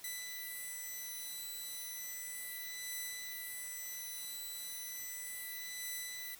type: beating tone pair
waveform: 5% pulse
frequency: 1992 / 1992.34 Hz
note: B6 / B6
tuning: +14 / +15 cents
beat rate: 0.34 Hz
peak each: -37 / -33 dBFS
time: 0.04-6.35 s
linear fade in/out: 2 ms
effects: white hiss -56 dBFS RMS until 6.39 s